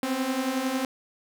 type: beating tone pair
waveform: sawtooth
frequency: 253.8 / 264.8 Hz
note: B3 / C4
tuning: +47 / +21 cents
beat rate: 11 Hz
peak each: -27 / -23 dBFS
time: 0.03-0.85 s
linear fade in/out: 2 ms
effects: none